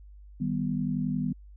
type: chord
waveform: sine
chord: Eb augmented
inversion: none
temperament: equal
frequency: 155.56 / 196 / 246.9 Hz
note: Eb3 / G3 / B3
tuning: 0 / 0 / 0 cents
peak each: -31 / -31 / -30 dBFS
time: 0.4-1.33 s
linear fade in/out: 10 ms
effects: added 50 Hz sine -46 dBFS peak until 1.56 s